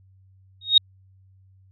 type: tone with exponential growth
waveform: sine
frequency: 3738 Hz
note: A#7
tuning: 4 cents sharp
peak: -7 dBFS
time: 0.61-0.78 s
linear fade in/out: 5 ms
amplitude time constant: 35 ms
effects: added 95 Hz sine -52 dBFS peak until 1.71 s